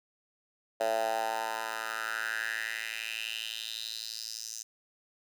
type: tone with high-pass filter sweep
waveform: 10% pulse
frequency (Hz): 111.8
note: A2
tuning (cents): +28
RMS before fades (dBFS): -35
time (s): 0.8-4.63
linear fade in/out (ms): 10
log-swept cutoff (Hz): 620 to 6200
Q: 4.5
effects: none